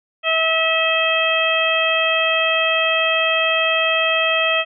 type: harmonic tone with a mistuned harmonic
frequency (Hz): 647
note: E5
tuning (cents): -32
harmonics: 1 / 2 / 3 / 4 / 5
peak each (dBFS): -21 / -23 / -24 / -19 / -22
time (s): 0.23-4.65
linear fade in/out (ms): 50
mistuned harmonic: 5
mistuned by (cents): -23
effects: none